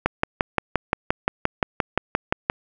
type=click train; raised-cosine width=0.5 ms; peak=-3 dBFS; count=15; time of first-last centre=0.06-2.499 s; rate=5.74 Hz; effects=none